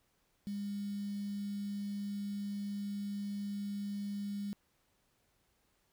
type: tone with quantisation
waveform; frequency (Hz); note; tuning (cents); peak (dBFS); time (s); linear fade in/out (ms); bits
sine; 202.3; G#3; -45; -36; 0.47-4.53; 0; 9
effects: pink hiss -75 dBFS RMS until 5.92 s